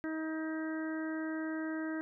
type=harmonic tone; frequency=316.7 Hz; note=D#4; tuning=31 cents sharp; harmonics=1 / 2 / 3 / 4 / 5 / 6; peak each=-35 / -45 / -52 / -50 / -45 / -49 dBFS; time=0.04-2.01 s; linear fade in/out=0 ms; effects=none